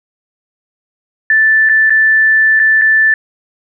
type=tone with dropouts; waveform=sine; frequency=1760 Hz; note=A6; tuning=in tune; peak=-6 dBFS; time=1.3-3.14 s; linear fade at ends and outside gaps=2 ms; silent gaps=1.69-1.695 / 1.897-1.904 / 2.594-2.598 / 2.814-2.818 s; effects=none